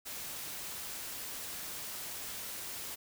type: noise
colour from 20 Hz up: white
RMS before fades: -42 dBFS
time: 0.05-2.96 s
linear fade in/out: 20 ms
effects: none